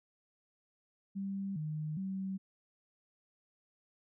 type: tone with pitch steps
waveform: sine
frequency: 195.9 / 153.7 / 191.5 Hz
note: G3 / D#3 / G3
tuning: -1 / -21 / -40 cents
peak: -35 dBFS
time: 1.15-2.38 s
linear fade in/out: 20 ms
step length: 410 ms
effects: none